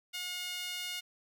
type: tone with high-pass filter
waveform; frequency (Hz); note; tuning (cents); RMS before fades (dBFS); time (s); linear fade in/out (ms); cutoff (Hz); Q
sawtooth; 719; F#5; -50; -39; 0.13-1.01; 20; 2700; 1.9
effects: none